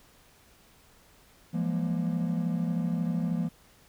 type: tone cluster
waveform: triangle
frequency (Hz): 170.3 / 183.1 / 206.6 / 236.3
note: F3 / F#3 / G#3 / A#3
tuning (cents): -43 / -18 / -9 / +24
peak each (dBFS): -26 / -35 / -32 / -30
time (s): 1.53-3.49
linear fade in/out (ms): 20
effects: tanh soft clip ceiling -18 dBFS + pink hiss -59 dBFS RMS until 3.88 s